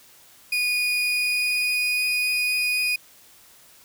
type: tone with pitch glide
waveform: 35% pulse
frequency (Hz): 2462 to 2476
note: D#7 to D#7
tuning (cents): -19 to -9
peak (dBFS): -19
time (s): 0.52-2.96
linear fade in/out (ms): 5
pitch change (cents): +10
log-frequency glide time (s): 1-1.93
effects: white hiss -52 dBFS RMS until 3.84 s